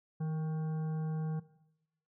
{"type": "harmonic tone with a mistuned harmonic", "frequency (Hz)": 157.9, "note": "D#3", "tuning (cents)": 26, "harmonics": [1, 3, 5, 7, 9, 10], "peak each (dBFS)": [-32, -48, -51, -59, -63, -64], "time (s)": [0.2, 1.4], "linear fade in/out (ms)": 10, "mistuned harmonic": 3, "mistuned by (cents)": -29, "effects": ["noise-tail reverb RT60 0.8 s tail -17 dB re dry"]}